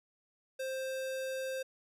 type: tone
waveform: square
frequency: 526 Hz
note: C5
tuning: 9 cents sharp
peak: -36 dBFS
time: 0.59-1.63 s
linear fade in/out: 10 ms
effects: resampled to 32000 Hz